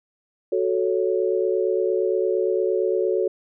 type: chord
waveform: sine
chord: F# minor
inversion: none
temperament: equal with one note detuned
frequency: 370 / 438.7 / 554.4 Hz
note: F#4 / A4 / C#5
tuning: 0 / -5 / 0 cents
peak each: -22 / -23 / -26 dBFS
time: 0.52-3.28 s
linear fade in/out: 5 ms
effects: none